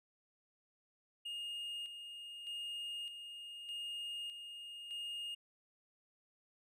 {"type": "tone with tremolo", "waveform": "triangle", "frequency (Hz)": 2842, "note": "F7", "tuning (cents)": 30, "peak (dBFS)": -39, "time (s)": [1.25, 5.35], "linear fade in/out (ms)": 10, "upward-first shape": "square", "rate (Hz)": 0.82, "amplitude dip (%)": 50, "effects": ["resampled to 32000 Hz"]}